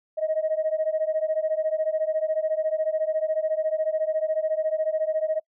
sine beating tone pair, 622.3 / 636.3 Hz, D#5 / D#5, 0 / +39 cents, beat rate 14 Hz, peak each -24 / -25 dBFS, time 0.17-5.4 s, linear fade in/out 20 ms, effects noise-tail reverb RT60 0.1 s tail -26 dB re dry + tanh soft clip ceiling -16 dBFS

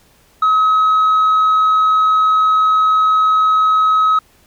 sine tone with tanh clipping, 1277 Hz, D#6, 45 cents sharp, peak -10 dBFS, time 0.42-4.19 s, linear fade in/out 5 ms, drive 1 dB, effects pink hiss -52 dBFS RMS until 4.46 s

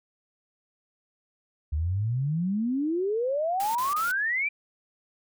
sine exponential sweep, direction up, 71.9 to 2398 Hz, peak -24 dBFS, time 1.72-4.49 s, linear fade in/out 10 ms
white noise bursts, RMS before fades -38 dBFS, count 3, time 3.6-4.114 s, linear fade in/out 0 ms, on 150 ms, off 32 ms
effects none

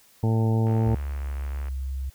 harmonic tone, 112 Hz, A2, 31 cents sharp, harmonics 1 / 2 / 3 / 4 / 5 / 6 / 7 / 8, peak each -20 / -27 / -33 / -32 / -40 / -42 / -38 / -39 dBFS, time 0.23-0.95 s, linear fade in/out 5 ms
click train, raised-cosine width 0.5 ms, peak -29 dBFS, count 75, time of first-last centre 0.67-1.684 s, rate 73 Hz
sine tone with pitch glide, 69.3 to 66.48 Hz, C#2 to C2, 0 to +28 cents, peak -27 dBFS, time 0.86-2.1 s, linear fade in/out 10 ms, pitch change -72 cents, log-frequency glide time 1.05-1.28 s
effects white hiss -57 dBFS RMS until 2.14 s

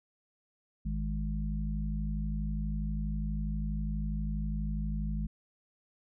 harmonic tone, 52.3 Hz, G#1, 13 cents sharp, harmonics 1 / 3 / 4, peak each -32 / -37 / -38 dBFS, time 0.85-5.27 s, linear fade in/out 10 ms, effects none

